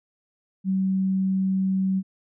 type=tone; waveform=sine; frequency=190.4 Hz; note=F#3; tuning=50 cents sharp; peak=-20 dBFS; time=0.64-2.03 s; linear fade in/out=50 ms; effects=none